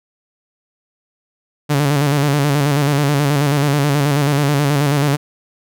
sawtooth tone with vibrato, 143.5 Hz, D3, 40 cents flat, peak -9 dBFS, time 1.69-5.17 s, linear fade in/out 20 ms, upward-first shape square, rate 9.3 Hz, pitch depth 57 cents each way, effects none

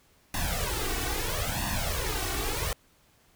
pink noise with flanger, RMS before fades -30 dBFS, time 0.34-2.73 s, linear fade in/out 2 ms, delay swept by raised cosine 1.1 to 2.7 ms, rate 0.76 Hz, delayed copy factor +0.85, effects pink hiss -63 dBFS RMS until 3.35 s

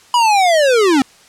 square linear sweep, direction down, 987.8 to 251.9 Hz, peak -10 dBFS, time 0.14-1.02 s, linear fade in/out 2 ms, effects white hiss -46 dBFS RMS until 1.28 s + low-pass 8000 Hz 12 dB/octave

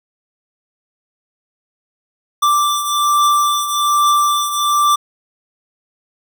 square beating tone pair, 1174.7 / 1175.9 Hz, D6 / D6, 0 / +2 cents, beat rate 1.2 Hz, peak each -14 / -20 dBFS, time 2.42-4.96 s, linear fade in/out 10 ms, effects none

